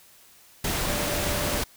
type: tone in noise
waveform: sine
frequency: 587.3 Hz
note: D5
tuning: in tune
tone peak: -33 dBFS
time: 0.87-1.62 s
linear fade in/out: 5 ms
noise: pink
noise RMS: -27 dBFS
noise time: 0.64-1.64 s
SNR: -9 dB
effects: white hiss -54 dBFS RMS until 1.76 s